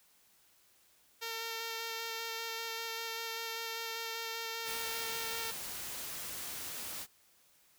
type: tone with vibrato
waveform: 5% pulse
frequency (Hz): 455.3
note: A#4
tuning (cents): -41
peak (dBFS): -26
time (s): 1.21-5.52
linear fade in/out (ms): 20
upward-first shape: square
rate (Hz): 5.1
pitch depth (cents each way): 10
type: noise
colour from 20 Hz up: white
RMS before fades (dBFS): -42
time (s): 4.64-7.07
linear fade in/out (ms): 50
effects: white hiss -67 dBFS RMS until 7.78 s